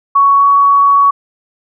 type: tone with pitch glide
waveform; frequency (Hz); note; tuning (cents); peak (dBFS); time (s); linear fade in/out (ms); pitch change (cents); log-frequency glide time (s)
sine; 1116 to 1123.1; C#6 to C#6; +11 to +22; -5; 0.15-1.11; 10; +11; 0.38-0.44
effects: none